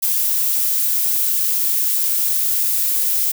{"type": "noise", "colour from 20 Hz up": "violet", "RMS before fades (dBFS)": -18, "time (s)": [0.02, 3.32], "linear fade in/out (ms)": 10, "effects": []}